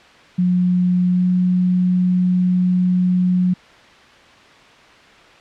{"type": "tone with pitch glide", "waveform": "sine", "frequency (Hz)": [180, 181.36], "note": ["F#3", "F#3"], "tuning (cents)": [-47, -34], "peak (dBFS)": -13, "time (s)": [0.38, 3.54], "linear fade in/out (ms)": 10, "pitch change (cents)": 13, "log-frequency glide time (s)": [1.1, 1.26], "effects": ["white hiss -45 dBFS RMS until 5.4 s", "low-pass 3000 Hz 12 dB/octave"]}